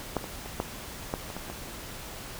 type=clicks; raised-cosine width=1 ms; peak=-12 / -25 / -26 / -13 / -14 / -24 / -22 / -24 dBFS; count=8; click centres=0.167 / 0.242 / 0.46 / 0.601 / 1.139 / 1.302 / 1.366 / 1.5 s; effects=pink hiss -41 dBFS RMS until 2.39 s